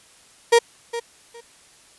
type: tone with echo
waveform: 35% pulse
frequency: 468.4 Hz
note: A#4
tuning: 8 cents sharp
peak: -9 dBFS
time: 0.52-0.59 s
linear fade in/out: 10 ms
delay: 410 ms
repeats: 2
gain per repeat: -14 dB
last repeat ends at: 1.41 s
effects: white hiss -52 dBFS RMS until 1.98 s + resampled to 24000 Hz